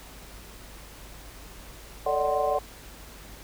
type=tone cluster; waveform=sine; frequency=442.8 / 575 / 601 / 747 / 1047 Hz; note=A4 / D5 / D5 / F#5 / C6; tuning=+11 / -37 / +40 / +16 / +1 cents; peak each=-31 / -27 / -31 / -27 / -32 dBFS; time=2.06-2.59 s; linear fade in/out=5 ms; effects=added 50 Hz sine -47 dBFS peak until 3.43 s + pink hiss -47 dBFS RMS until 3.43 s